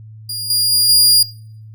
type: tone with level steps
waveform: sawtooth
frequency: 4838 Hz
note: D#8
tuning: 49 cents flat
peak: -19 / -10 / -8 / -5 dBFS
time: 0.29-1.23 s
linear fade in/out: 5 ms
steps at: 0.5 / 0.72 / 0.89 s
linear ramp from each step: 2 ms
effects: noise-tail reverb RT60 0.6 s tail -21 dB re dry + added 109 Hz sine -34 dBFS peak until 1.74 s